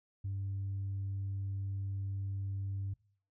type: tone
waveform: sine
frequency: 98 Hz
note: G2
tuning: in tune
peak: -33 dBFS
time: 0.24-2.94 s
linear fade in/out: 10 ms
effects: noise-tail reverb RT60 0.5 s tail -23 dB re dry + tanh soft clip ceiling -32 dBFS